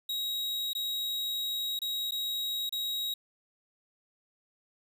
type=tone with dropouts; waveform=45% pulse; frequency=3812 Hz; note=A#7; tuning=38 cents sharp; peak=-31 dBFS; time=0.09-3.14 s; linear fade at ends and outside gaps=5 ms; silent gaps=0.733-0.75 / 1.791-1.817 / 2.11-2.119 / 2.694-2.724 s; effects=none